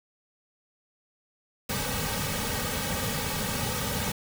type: noise with comb filter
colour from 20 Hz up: pink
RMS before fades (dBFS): -30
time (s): 1.69-4.12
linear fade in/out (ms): 5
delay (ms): 2.9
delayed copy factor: -0.85
effects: none